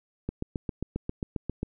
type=click train; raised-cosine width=3 ms; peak=-17 dBFS; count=11; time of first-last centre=0.29-1.63 s; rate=7.46 Hz; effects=none